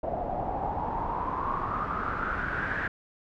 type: noise with low-pass filter sweep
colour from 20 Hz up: pink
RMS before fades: -31 dBFS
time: 0.03-2.88 s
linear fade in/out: 5 ms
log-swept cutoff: 670 to 1700 Hz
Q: 8.1
effects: none